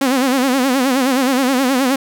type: tone with vibrato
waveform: sawtooth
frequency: 261.6 Hz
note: C4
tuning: in tune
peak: -9 dBFS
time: 0.01-1.96 s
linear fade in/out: 5 ms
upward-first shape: sine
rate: 9.5 Hz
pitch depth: 110 cents each way
effects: none